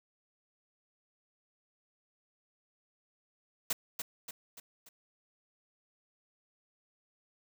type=noise with echo; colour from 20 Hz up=white; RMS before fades=-31 dBFS; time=3.7-3.73 s; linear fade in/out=5 ms; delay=290 ms; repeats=4; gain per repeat=-6 dB; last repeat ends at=4.89 s; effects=none